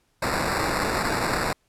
white noise with sample-and-hold, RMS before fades -25 dBFS, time 0.22-1.53 s, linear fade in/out 5 ms, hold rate 3150 Hz, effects pink hiss -68 dBFS RMS until 1.68 s + low-pass 12000 Hz 12 dB/octave

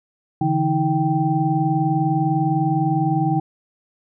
sine tone cluster, 142.5 / 162.4 / 319.1 / 782 Hz, C#3 / E3 / D#4 / G5, +48 / -26 / +44 / -4 cents, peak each -22 dBFS, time 0.41-3.4 s, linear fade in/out 5 ms, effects none

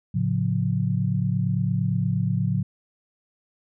sine chord, A augmented, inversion none, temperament equal with one note detuned, 110 / 138.59 / 179.21 Hz, A2 / C#3 / E#3, 0 / 0 / +45 cents, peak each -25 dBFS, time 0.14-2.63 s, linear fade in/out 10 ms, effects none

